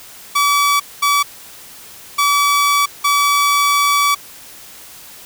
sawtooth tone bursts at uneven times, 1146 Hz, D6, 43 cents flat, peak -8 dBFS, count 4, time 0.35-0.8 / 1.02-1.23 / 2.18-2.86 / 3.04-4.15 s, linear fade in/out 10 ms, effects white hiss -38 dBFS RMS until 5.25 s

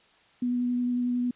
sine tone with vibrato, 245.4 Hz, B3, 11 cents flat, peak -24 dBFS, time 0.42-1.31 s, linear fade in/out 5 ms, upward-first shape triangle, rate 11 Hz, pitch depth 13 cents each way, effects white hiss -60 dBFS RMS until 1.35 s + resampled to 8000 Hz

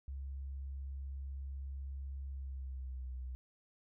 sine tone with pitch glide, 68 to 63.45 Hz, C#2 to B1, -33 to +47 cents, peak -40 dBFS, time 0.08-3.35 s, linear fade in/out 0 ms, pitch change -120 cents, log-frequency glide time 2.29-3.12 s, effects none

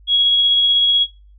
sine tone with tremolo, 3322 Hz, G#7, in tune, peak -10 dBFS, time 0.07-1.07 s, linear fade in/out 50 ms, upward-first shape triangle, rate 16 Hz, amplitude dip 25%, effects noise-tail reverb RT60 0.4 s tail -23 dB re dry + added 50 Hz sine -43 dBFS peak until 1.38 s

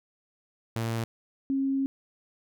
sawtooth / sine tone pair in turn, 114.2 / 271 Hz, A#2 / C#4, -35 / -39 cents, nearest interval octave + minor third, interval 1496 cents, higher second, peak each -24 dBFS, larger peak neither, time 0.76-1.04 / 1.5-1.86 s, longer second, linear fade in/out 0 ms, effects none

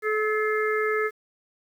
harmonic tone with a mistuned harmonic, 430.4 Hz, A4, 38 cents flat, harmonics 1 / 3 / 4 / 5, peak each -24 / -29 / -30 / -31 dBFS, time 0.02-1.11 s, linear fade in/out 50 ms, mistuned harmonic 5, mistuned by -41 cents, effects 9-bit

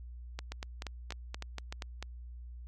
two click trains, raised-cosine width 0.2 ms, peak -22 / -21 dBFS, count 6 / 7, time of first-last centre 0.52-2.026 / 0.39-1.822 s, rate 3.32 / 4.19 Hz, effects added 60 Hz sine -43 dBFS peak until 2.67 s + MP3 96 kbps

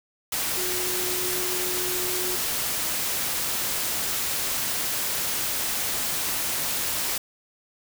sine tone in noise, 363.5 Hz, F#4, 31 cents flat, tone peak -32 dBFS, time 0.57-2.36 s, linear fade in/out 5 ms, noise white, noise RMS -27 dBFS, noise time 0.32-7.18 s, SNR -8 dB, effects none

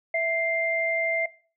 sine tone pair together, 659.3 / 2096 Hz, E5 / C7, 0 / +2 cents, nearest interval octave + minor sixth, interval 2002 cents, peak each -25 dBFS, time 0.14-1.26 s, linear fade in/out 5 ms, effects noise-tail reverb RT60 0.4 s tail -19 dB re dry

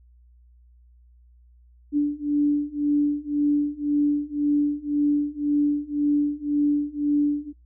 sine beating tone pair, 291 / 292.9 Hz, D4 / D4, -16 / -5 cents, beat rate 1.9 Hz, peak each -23 / -22 dBFS, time 1.92-7.53 s, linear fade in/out 50 ms, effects noise-tail reverb RT60 0.2 s tail -25 dB re dry + added 60 Hz sine -51 dBFS peak until 7.65 s

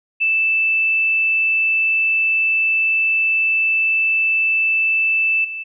sine tone with level steps, 2641 Hz, E7, 3 cents sharp, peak -14 / -25 dBFS, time 0.2-5.64 s, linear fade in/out 20 ms, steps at 5.44 s, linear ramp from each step 10 ms, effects none

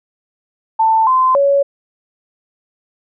sine tone with pitch steps, 889 / 1033 / 560 Hz, A5 / C6 / C#5, +18 / -22 / +18 cents, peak -9 dBFS, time 0.79-1.63 s, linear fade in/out 10 ms, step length 280 ms, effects none

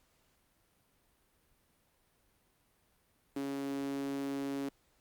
sawtooth tone with high-pass filter, 138.59 Hz, C#3, in tune, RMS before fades -37 dBFS, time 3.36-4.69 s, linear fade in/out 5 ms, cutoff 310 Hz, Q 9.2, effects pink hiss -72 dBFS RMS until 5 s + Opus 48 kbps

